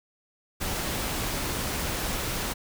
pink noise, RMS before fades -30 dBFS, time 0.6-2.54 s, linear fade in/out 20 ms, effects none

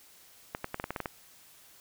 clicks, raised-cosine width 0.5 ms, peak -18 dBFS, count 9, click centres 0.549 / 0.644 / 0.744 / 0.799 / 0.841 / 0.906 / 0.962 / 1.003 / 1.058 s, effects white hiss -57 dBFS RMS until 1.8 s

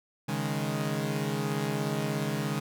sawtooth chord, C# suspended second, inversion none, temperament equal, 138.59 / 155.56 / 207.7 Hz, C#3 / D#3 / G#3, 0 / 0 / 0 cents, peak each -29 dBFS, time 0.28-2.6 s, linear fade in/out 10 ms, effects none

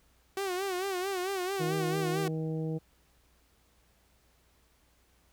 sawtooth tone with vibrato, 376.9 Hz, F#4, 32 cents sharp, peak -27 dBFS, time 0.37-2.28 s, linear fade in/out 2 ms, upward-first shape sine, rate 4.5 Hz, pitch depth 95 cents each way
harmonic tone, 158.9 Hz, D#3, 37 cents sharp, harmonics 1 / 2 / 3 / 4 / 5, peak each -32 / -38 / -38 / -50 / -53 dBFS, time 1.59-2.79 s, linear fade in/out 20 ms
effects added 60 Hz sine -68 dBFS peak until 5.32 s + pink hiss -68 dBFS RMS until 5.32 s

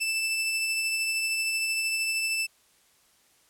sawtooth tone with tremolo, 2646 Hz, E7, 6 cents sharp, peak -21 dBFS, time 0-2.47 s, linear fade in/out 20 ms, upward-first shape triangle, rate 13 Hz, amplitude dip 30%, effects white hiss -63 dBFS RMS until 3.49 s + low-pass 12000 Hz 12 dB/octave

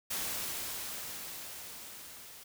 white noise with level ramp, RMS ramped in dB -35 to -51 dBFS, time 0.1-2.44 s, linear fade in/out 10 ms, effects none

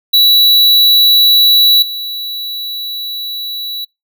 square tone with level steps, 3930 Hz, B7, 9 cents flat, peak -6 / -20 dBFS, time 0.13-3.85 s, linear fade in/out 10 ms, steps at 1.82 s, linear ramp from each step 5 ms, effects noise-tail reverb RT60 0.2 s tail -26 dB re dry

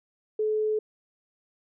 sine tone, 430 Hz, A4, 40 cents flat, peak -23 dBFS, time 0.39-0.79 s, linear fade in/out 5 ms, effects none

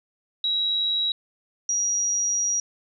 sine tone pair in turn, 3867 / 5747 Hz, B7 / F8, -37 / +49 cents, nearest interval perfect fifth, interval 686 cents, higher second, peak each -21 dBFS, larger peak neither, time 0.44-1.12 / 1.69-2.6 s, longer second, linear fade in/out 2 ms, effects none

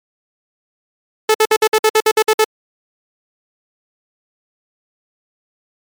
sawtooth tone bursts, 434.6 Hz, A4, 21 cents flat, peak -5 dBFS, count 11, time 1.29-2.444 s, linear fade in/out 5 ms, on 54 ms, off 56 ms, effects MP3 96 kbps

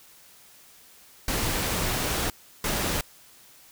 pink noise bursts at uneven times, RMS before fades -27 dBFS, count 2, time 1.28-2.3 / 2.64-3.01 s, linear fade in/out 2 ms, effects white hiss -53 dBFS RMS until 3.71 s

